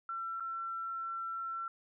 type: tone with dropouts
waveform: sine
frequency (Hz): 1349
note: E6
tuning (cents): +40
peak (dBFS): -36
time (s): 0.09-1.68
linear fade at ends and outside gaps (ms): 2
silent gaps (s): 0.399-0.405
effects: none